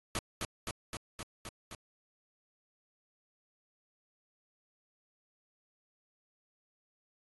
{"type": "noise with echo", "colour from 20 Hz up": "pink", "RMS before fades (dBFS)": -34, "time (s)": [0.15, 0.19], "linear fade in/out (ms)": 2, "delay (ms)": 260, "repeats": 6, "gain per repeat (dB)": -2, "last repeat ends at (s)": 1.75, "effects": ["AAC 32 kbps"]}